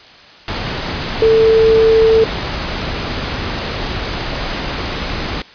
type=tone in noise; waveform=sine; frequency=445.7 Hz; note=A4; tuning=22 cents sharp; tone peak=-7 dBFS; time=1.22-2.24 s; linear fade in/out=2 ms; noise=pink; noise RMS=-21 dBFS; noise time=0.48-5.42 s; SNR=+11 dB; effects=white hiss -40 dBFS RMS until 5.54 s + resampled to 11025 Hz